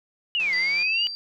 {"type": "exponential two-way sweep", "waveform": "sine", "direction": "down then up", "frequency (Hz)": [2960, 1975.5, 2960], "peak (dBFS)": -21, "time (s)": [0.35, 1.07], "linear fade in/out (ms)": 0, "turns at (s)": 0.55}
{"type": "click train", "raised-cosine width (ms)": 0.2, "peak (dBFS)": -24, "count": 76, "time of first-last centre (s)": [0.4, 0.826], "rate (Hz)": 176}
{"type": "tone with tremolo", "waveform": "sine", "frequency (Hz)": 4699, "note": "D8", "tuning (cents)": 0, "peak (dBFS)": -27, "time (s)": [0.53, 1.15], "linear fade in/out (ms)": 0, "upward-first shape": "triangle", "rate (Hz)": 4.6, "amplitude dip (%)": 40}
{"effects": []}